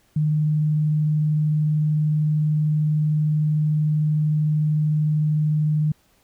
sine tone with vibrato, 152.2 Hz, D#3, 38 cents flat, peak -17 dBFS, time 0.16-5.92 s, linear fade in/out 5 ms, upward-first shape triangle, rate 20 Hz, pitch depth 39 cents each way, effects pink hiss -61 dBFS RMS until 6.23 s

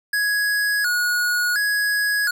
square tone with vibrato, 1556 Hz, G6, 13 cents flat, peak -19 dBFS, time 0.13-2.31 s, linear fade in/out 5 ms, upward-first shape square, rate 0.7 Hz, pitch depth 120 cents each way, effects none

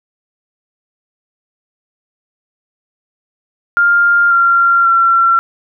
sine tone with pitch steps, 1401 / 1380.1 / 1359.5 Hz, F6 / F6 / F6, +5 / -21 / -47 cents, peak -7 dBFS, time 3.77-5.39 s, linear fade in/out 0 ms, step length 540 ms, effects none

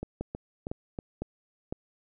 two click trains, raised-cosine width 2 ms, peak -19 / -21 dBFS, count 4 / 4, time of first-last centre 0.21-1.725 / 0.03-0.988 s, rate 1.98 / 3.13 Hz, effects none

